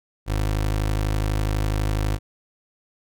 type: tone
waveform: 25% pulse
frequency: 52.1 Hz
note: G#1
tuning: 6 cents sharp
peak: -17 dBFS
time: 0.26-2.19 s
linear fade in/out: 50 ms
effects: none